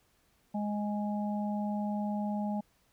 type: harmonic tone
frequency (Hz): 207.7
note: G#3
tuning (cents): 0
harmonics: 1 / 3 / 4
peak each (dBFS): -31 / -41 / -39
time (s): 0.54-2.61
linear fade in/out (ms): 10
effects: pink hiss -70 dBFS RMS until 2.92 s